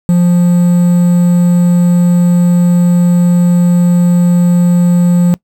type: tone with quantisation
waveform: triangle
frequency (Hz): 175.3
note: F3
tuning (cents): +7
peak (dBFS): -3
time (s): 0.09-5.34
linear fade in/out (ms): 0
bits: 5
effects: noise-tail reverb RT60 0.1 s tail -22 dB re dry